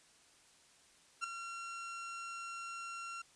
30% pulse tone with ADSR envelope, 1369 Hz, F6, 35 cents flat, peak -30 dBFS, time 1.21-3.22 s, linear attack 31 ms, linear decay 3 ms, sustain -10 dB, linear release 6 ms, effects white hiss -65 dBFS RMS until 3.35 s + resampled to 22050 Hz

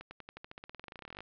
accelerating click train, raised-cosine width 0.3 ms, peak -29 dBFS, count 26, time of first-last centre 0.01-1.206 s, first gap 100 ms, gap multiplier 0.93, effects low-pass 4000 Hz 12 dB/octave

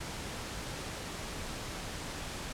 pink noise, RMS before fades -40 dBFS, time 0-2.53 s, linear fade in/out 10 ms, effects low-pass 9000 Hz 12 dB/octave

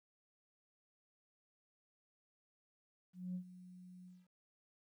sine tone with ADSR envelope, 181.5 Hz, F#3, 33 cents flat, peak -37 dBFS, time 3.13-4.28 s, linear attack 220 ms, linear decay 83 ms, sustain -16 dB, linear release 210 ms, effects tanh soft clip ceiling -35 dBFS + 13-bit

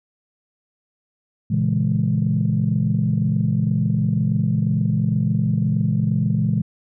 sine chord, A# half-diminished seventh, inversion none, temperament equal, 116.54 / 138.59 / 164.81 / 207.7 Hz, A#2 / C#3 / E3 / G#3, 0 / 0 / 0 / 0 cents, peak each -21 / -23 / -21 / -22 dBFS, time 1.5-6.62 s, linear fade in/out 10 ms, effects tanh soft clip ceiling -8 dBFS

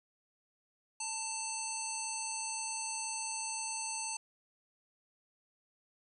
harmonic tone, 889 Hz, A5, 18 cents sharp, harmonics 1 / 3 / 5 / 7 / 9 / 10, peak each -43 / -45 / -46 / -42 / -42 / -44 dBFS, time 1-4.17 s, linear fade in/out 5 ms, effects 12-bit

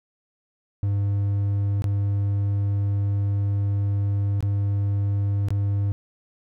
triangle tone with dropouts, 100.5 Hz, G2, 44 cents sharp, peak -18 dBFS, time 0.83-5.92 s, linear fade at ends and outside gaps 0 ms, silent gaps 1.821-1.842 / 4.406-4.426 / 5.485-5.505 s, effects none

